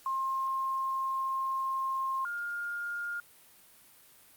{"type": "tone pair in turn", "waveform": "sine", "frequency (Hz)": [1064, 1413.7], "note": ["C6", "F6"], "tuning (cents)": [29, 21], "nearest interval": "perfect fourth", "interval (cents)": 492, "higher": "second", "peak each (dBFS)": [-29, -33], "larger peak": "first", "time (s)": [[0.06, 2.25], [2.25, 3.2]], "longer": "first", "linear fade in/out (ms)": 2, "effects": ["white hiss -58 dBFS RMS until 4.36 s", "Opus 48 kbps"]}